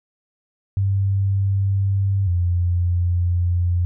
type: tone pair in turn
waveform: sine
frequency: 98 / 87.99 Hz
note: G2 / F2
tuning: 0 / +13 cents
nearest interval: major second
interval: 187 cents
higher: first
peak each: -16 dBFS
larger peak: neither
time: 0.77-2.27 / 2.27-3.85 s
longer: second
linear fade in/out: 0 ms
effects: none